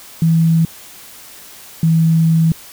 sine tone pair in turn, 163.7 / 162.66 Hz, E3 / E3, -12 / -23 cents, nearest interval unison, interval 11 cents, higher first, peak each -9 dBFS, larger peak neither, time 0.22-0.65 / 1.83-2.52 s, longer second, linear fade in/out 2 ms, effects white hiss -38 dBFS RMS until 2.72 s

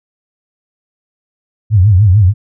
sine tone with vibrato, 98.8 Hz, G2, 14 cents sharp, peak -4 dBFS, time 1.7-2.34 s, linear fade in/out 50 ms, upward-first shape triangle, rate 6.7 Hz, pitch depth 240 cents each way, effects none

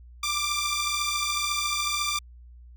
10% pulse beating tone pair, 1174.7 / 1188.7 Hz, D6 / D6, 0 / +21 cents, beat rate 14 Hz, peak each -20 dBFS, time 0.23-2.19 s, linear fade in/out 5 ms, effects added 60 Hz sine -45 dBFS peak until 2.76 s

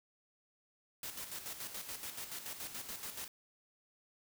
white noise with tremolo, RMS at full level -43 dBFS, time 1.03-3.28 s, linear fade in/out 2 ms, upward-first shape square, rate 7 Hz, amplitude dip 55%, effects none

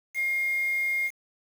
sine tone with quantisation, 2131 Hz, C7, 31 cents sharp, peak -24 dBFS, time 0.14-1.11 s, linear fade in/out 50 ms, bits 7, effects none

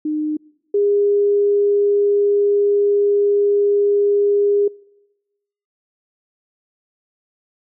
sine tone pair in turn, 305 / 407.1 Hz, D#4 / G#4, -34 / -35 cents, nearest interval perfect fourth, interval 499 cents, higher second, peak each -18 / -13 dBFS, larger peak second, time 0.05-0.37 / 0.74-4.68 s, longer second, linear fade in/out 5 ms, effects noise-tail reverb RT60 1.0 s tail -25 dB re dry

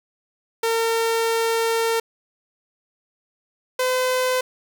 sawtooth tone pair in turn, 455.7 / 509.6 Hz, A#4 / C5, -39 / -46 cents, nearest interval major second, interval 193 cents, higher second, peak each -15 dBFS, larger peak neither, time 0.63-2 / 3.79-4.41 s, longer first, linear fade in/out 5 ms, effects none

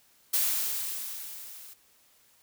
blue noise with level ramp, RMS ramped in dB -25 to -48 dBFS, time 0.33-1.74 s, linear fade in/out 10 ms, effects white hiss -63 dBFS RMS until 2.42 s

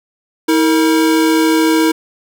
square tone pair together, 320.9 / 460 Hz, E4 / A#4, -46 / -23 cents, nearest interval tritone, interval 623 cents, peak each -11 / -18 dBFS, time 0.48-1.92 s, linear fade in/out 10 ms, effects none

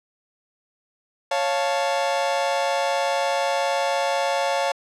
40% pulse chord, Db augmented, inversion none, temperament equal, 554.4 / 698.5 / 880 Hz, Db5 / F5 / A5, 0 / 0 / 0 cents, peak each -23 / -25 / -25 dBFS, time 1.31-4.72 s, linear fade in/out 5 ms, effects low-pass 7000 Hz 12 dB/octave

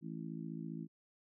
harmonic tone, 55 Hz, A1, in tune, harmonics 3 / 4 / 5 / 6, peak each -44 / -46 / -48 / -50 dBFS, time 0.01-0.88 s, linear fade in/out 50 ms, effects none

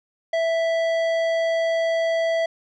sine tone with tanh clipping, 659.3 Hz, E5, in tune, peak -21 dBFS, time 0.33-2.46 s, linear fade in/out 5 ms, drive 13 dB, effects none

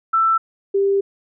sine tone pair in turn, 1330 / 395.4 Hz, E6 / G4, +15 / +15 cents, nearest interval octave + major sixth, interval 2100 cents, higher first, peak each -13 / -14 dBFS, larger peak first, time 0.13-0.38 / 0.74-1.01 s, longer second, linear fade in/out 10 ms, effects none

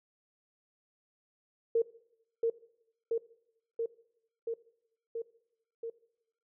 sine tone with echo, 459.3 Hz, A#4, 26 cents flat, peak -23 dBFS, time 1.75-1.82 s, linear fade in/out 5 ms, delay 680 ms, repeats 6, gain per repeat -2 dB, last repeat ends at 5.9 s, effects noise-tail reverb RT60 0.8 s tail -20 dB re dry

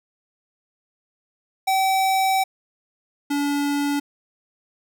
square tone pair in turn, 767 / 286.5 Hz, G5 / D4, -38 / -43 cents, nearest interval octave + perfect fourth, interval 1705 cents, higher first, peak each -18 / -21 dBFS, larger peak first, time 1.67-2.44 / 3.3-4 s, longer first, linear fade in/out 10 ms, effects none

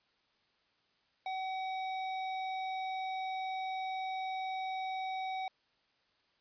square tone, 757 Hz, F#5, 39 cents sharp, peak -36 dBFS, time 1.26-5.48 s, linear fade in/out 2 ms, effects white hiss -73 dBFS RMS until 6.4 s + resampled to 11025 Hz

